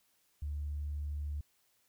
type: tone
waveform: sine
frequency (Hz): 73.42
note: D2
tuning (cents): 0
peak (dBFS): -34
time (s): 0.42-1.41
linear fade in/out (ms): 5
effects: tanh soft clip ceiling -30 dBFS + white hiss -73 dBFS RMS until 1.88 s